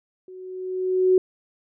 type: tone with level ramp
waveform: sine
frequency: 371 Hz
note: F#4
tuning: 5 cents sharp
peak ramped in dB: -39 to -12 dBFS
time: 0.28-1.18 s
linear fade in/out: 2 ms
effects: none